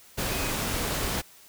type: tone in noise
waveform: sine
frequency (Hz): 2509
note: D#7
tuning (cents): +14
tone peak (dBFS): -38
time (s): 0.3-0.52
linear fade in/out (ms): 20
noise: pink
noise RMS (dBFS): -29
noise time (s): 0.17-1.22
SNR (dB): -12
effects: white hiss -53 dBFS RMS until 1.48 s